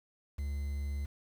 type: tone with quantisation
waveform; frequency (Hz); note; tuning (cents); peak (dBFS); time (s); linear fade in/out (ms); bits
triangle; 71; C#2; +42; -31; 0.38-1.06; 10; 9
effects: none